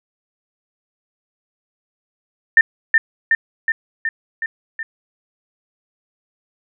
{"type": "tone with echo", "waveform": "sine", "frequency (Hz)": 1800, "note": "A6", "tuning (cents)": 39, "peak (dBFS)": -5, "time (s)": [2.57, 2.61], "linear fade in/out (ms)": 2, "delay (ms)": 370, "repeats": 6, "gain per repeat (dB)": -3, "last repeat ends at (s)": 4.83, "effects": []}